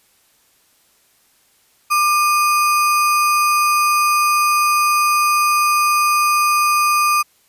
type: tone with sample-and-hold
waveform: sine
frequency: 1193 Hz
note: D6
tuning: 27 cents sharp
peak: -12 dBFS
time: 1.9-7.23 s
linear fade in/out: 20 ms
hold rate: 3675 Hz
effects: white hiss -57 dBFS RMS until 7.48 s + resampled to 32000 Hz